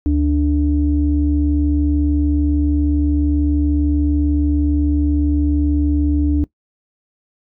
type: tone pair together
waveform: sine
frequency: 73.22 / 293.7 Hz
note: D2 / D4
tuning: -5 / 0 cents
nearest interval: 2 octaves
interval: 2405 cents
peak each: -15 dBFS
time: 0.06-6.44 s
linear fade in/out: 0 ms
effects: noise-tail reverb RT60 0.1 s tail -20 dB re dry + tanh soft clip ceiling -5 dBFS